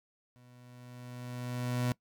30% pulse tone with level ramp, 123.4 Hz, B2, 1 cent flat, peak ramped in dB -55 to -25 dBFS, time 0.36-1.92 s, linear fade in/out 0 ms, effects noise-tail reverb RT60 0.1 s tail -21 dB re dry

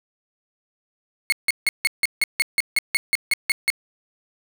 35% pulse tone bursts, 2179 Hz, C#7, 30 cents flat, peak -14 dBFS, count 14, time 1.3-3.702 s, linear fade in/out 0 ms, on 23 ms, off 160 ms, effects none

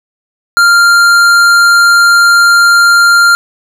sine tone with tanh clipping, 1394 Hz, F6, 4 cents flat, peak -5 dBFS, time 0.57-3.35 s, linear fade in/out 0 ms, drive 15 dB, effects none

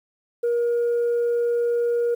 sine tone, 474.3 Hz, A#4, 30 cents sharp, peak -17 dBFS, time 0.43-2.15 s, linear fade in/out 10 ms, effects tanh soft clip ceiling -17 dBFS + 9-bit

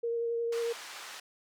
sine tone with vibrato, 466.2 Hz, A#4, in tune, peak -29 dBFS, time 0.03-0.73 s, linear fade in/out 10 ms, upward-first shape sine, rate 11 Hz, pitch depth 13 cents each way
pink band-pass noise, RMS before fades -45 dBFS, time 0.52-1.2 s, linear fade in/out 5 ms, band 1000 to 7500 Hz, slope 12 dB/octave
effects none

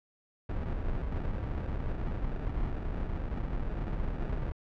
brown noise with sample-and-hold, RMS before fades -33 dBFS, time 0.49-4.52 s, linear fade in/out 5 ms, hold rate 1050 Hz, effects low-pass 2000 Hz 12 dB/octave

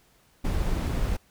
brown noise, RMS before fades -26 dBFS, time 0.44-1.17 s, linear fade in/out 10 ms, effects pink hiss -62 dBFS RMS until 1.3 s

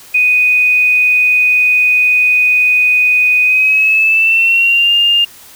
sine tone with pitch glide, 2489 to 2810 Hz, D#7 to F7, 0 to +10 cents, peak -7 dBFS, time 0.14-5.25 s, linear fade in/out 10 ms, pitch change +210 cents, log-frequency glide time 3.43-4.93 s, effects white hiss -38 dBFS RMS until 5.55 s

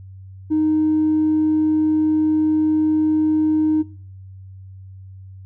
triangle tone with tanh clipping, 309.9 Hz, D#4, 7 cents flat, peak -15 dBFS, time 0.5-3.83 s, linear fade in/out 20 ms, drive 5 dB, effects noise-tail reverb RT60 0.5 s tail -22 dB re dry + added 95 Hz sine -36 dBFS peak until 5.45 s

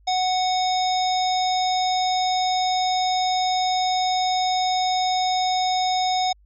harmonic tone, 740 Hz, F#5, in tune, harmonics 1 / 3 / 5 / 7 / 9, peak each -20 / -34 / -28 / -30 / -37 dBFS, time 0.07-6.33 s, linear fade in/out 10 ms, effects added 50 Hz sine -52 dBFS peak until 6.45 s

